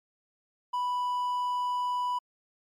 triangle tone, 987.8 Hz, B5, in tune, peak -25 dBFS, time 0.73-2.19 s, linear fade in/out 10 ms, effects MP3 96 kbps

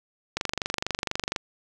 click train, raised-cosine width 0.2 ms, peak -9 dBFS, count 25, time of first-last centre 0.37-1.362 s, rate 24.2 Hz, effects none

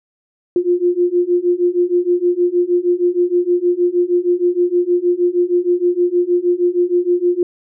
sine beating tone pair, 350 / 356.4 Hz, F4 / F4, +4 / +35 cents, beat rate 6.4 Hz, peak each -16 / -15 dBFS, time 0.56-7.43 s, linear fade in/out 2 ms, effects none

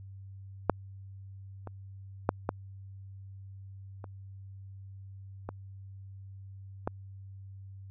clicks, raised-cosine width 1 ms, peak -8 / -27 / -10 / -14 / -29 / -22 / -16 dBFS, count 7, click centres 0.697 / 1.673 / 2.291 / 2.491 / 4.042 / 5.49 / 6.875 s, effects added 97 Hz sine -44 dBFS peak until 7.9 s

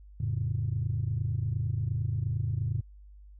sine chord, F augmented, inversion none, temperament equal, 87.31 / 110 / 138.59 Hz, F2 / A2 / C#3, 0 / 0 / 0 cents, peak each -33 / -29 / -32 dBFS, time 0.2-2.81 s, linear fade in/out 5 ms, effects tanh soft clip ceiling -20 dBFS + added 50 Hz sine -48 dBFS peak until 3.39 s

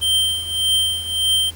square tone with tremolo, 3136 Hz, G7, in tune, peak -14 dBFS, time 0.01-1.51 s, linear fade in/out 20 ms, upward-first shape triangle, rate 1.7 Hz, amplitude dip 80%, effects added 84 Hz sine -36 dBFS peak until 1.55 s + pink hiss -43 dBFS RMS until 1.55 s

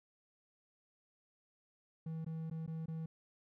triangle tone with dropouts, 161.2 Hz, E3, 38 cents flat, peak -37 dBFS, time 2.06-3.06 s, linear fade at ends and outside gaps 5 ms, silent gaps 2.247-2.263 / 2.5-2.511 / 2.664-2.676 / 2.859-2.881 s, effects none

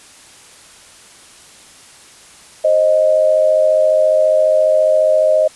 sine tone pair together, 527.7 / 622.3 Hz, C5 / D#5, +15 / 0 cents, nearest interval minor third, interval 285 cents, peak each -16 / -10 dBFS, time 2.64-5.48 s, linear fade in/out 10 ms, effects white hiss -42 dBFS RMS until 5.55 s + resampled to 24000 Hz

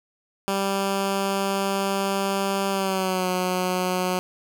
10% pulse tone with pitch glide, 196 to 182.87 Hz, G3 to F#3, 0 to -20 cents, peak -14 dBFS, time 0.48-4.19 s, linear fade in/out 0 ms, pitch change -120 cents, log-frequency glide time 2.7-3.28 s, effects none

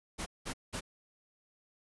pink noise bursts, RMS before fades -38 dBFS, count 3, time 0.18-0.809 s, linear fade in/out 20 ms, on 83 ms, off 190 ms, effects resampled to 24000 Hz

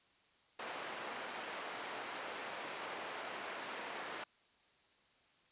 pink band-pass noise, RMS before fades -45 dBFS, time 0.59-4.24 s, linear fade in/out 5 ms, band 510 to 2700 Hz, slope 12 dB/octave, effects white hiss -70 dBFS RMS until 5.51 s + resampled to 8000 Hz

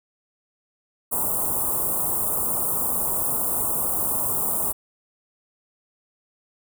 white band-stop noise, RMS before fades -24 dBFS, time 1.11-4.73 s, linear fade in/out 20 ms, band 1200 to 8400 Hz, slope 48 dB/octave, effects none

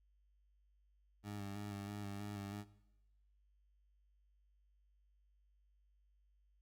20% pulse tone with vibrato, 101.6 Hz, G#2, 38 cents flat, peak -39 dBFS, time 1.23-2.65 s, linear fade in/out 50 ms, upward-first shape square, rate 3.1 Hz, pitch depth 25 cents each way, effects noise-tail reverb RT60 1.0 s tail -19 dB re dry + added 50 Hz sine -70 dBFS peak until 6.61 s

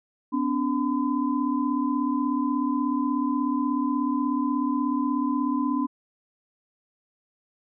sine tone cluster, 252 / 288.5 / 1015 Hz, B3 / D4 / B5, +35 / -31 / +47 cents, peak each -26 / -25 / -30 dBFS, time 0.32-5.87 s, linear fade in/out 20 ms, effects none

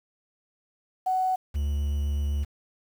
sine tone, 747 Hz, F#5, 16 cents sharp, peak -22 dBFS, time 1.06-1.36 s, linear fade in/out 10 ms
triangle tone with vibrato, 72 Hz, D2, 34 cents flat, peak -22 dBFS, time 1.54-2.45 s, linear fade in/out 20 ms, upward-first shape triangle, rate 7.9 Hz, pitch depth 10 cents each way
effects 8-bit

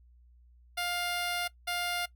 10% pulse tone pair in turn, 704 / 704 Hz, F5 / F5, +14 / +14 cents, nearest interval unison, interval 0 cents, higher neither, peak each -22 dBFS, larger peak neither, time 0.77-1.48 / 1.67-2.06 s, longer first, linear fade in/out 10 ms, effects noise-tail reverb RT60 0.1 s tail -20 dB re dry + added 60 Hz sine -56 dBFS peak until 2.15 s

